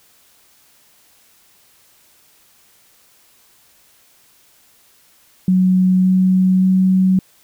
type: tone with pitch steps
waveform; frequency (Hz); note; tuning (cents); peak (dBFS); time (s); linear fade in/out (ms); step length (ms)
sine; 185 / 186.18 / 187.37; F#3 / F#3 / F#3; 0 / +11 / +22; -10; 5.48-7.19; 2; 570
effects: white hiss -53 dBFS RMS until 7.43 s